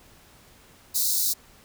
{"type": "high-pass noise", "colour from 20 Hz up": "white", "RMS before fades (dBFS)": -24, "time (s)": [0.94, 1.34], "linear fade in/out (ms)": 20, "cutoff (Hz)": 3800, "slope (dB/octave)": 96, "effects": ["pink hiss -54 dBFS RMS until 1.64 s"]}